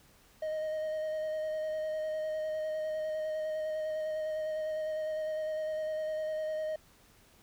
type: tone with vibrato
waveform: triangle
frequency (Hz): 622.3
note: D#5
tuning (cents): 0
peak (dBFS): -30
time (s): 0.42-6.76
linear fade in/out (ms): 5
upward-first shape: square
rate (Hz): 9.9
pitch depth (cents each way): 12
effects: pink hiss -62 dBFS RMS until 7.42 s